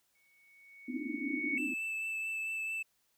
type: tone with exponential growth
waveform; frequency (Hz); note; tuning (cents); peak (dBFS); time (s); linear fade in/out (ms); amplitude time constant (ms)
sine; 2225; C#7; +6; -30; 0.15-1.58; 2; 310
type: band-pass noise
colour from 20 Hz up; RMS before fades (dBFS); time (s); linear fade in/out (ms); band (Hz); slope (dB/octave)
white; -38; 0.88-1.74; 5; 240 to 320; 96
type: tone with vibrato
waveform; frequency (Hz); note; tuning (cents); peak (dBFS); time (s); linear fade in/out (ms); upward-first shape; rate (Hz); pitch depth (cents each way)
triangle; 2637; E7; 0; -33; 1.57-2.83; 10; triangle; 4.5; 13
effects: white hiss -75 dBFS RMS until 3.17 s